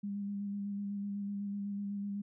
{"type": "tone with vibrato", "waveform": "sine", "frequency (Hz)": 201.5, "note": "G3", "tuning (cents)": 48, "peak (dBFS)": -35, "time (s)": [0.03, 2.22], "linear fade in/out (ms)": 10, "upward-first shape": "square", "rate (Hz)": 8, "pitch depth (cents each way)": 15, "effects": []}